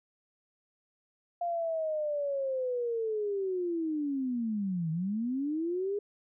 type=linear two-way sweep; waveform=sine; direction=down then up; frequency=700 to 156 to 415.8 Hz; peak=-29 dBFS; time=1.41-5.99 s; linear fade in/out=5 ms; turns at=4.91 s; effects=none